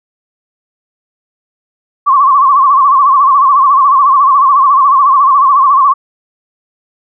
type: tone with vibrato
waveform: sine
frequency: 1100 Hz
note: C#6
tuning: 14 cents flat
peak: -4 dBFS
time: 2.06-5.94 s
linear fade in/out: 20 ms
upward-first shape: sine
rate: 14 Hz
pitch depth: 100 cents each way
effects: none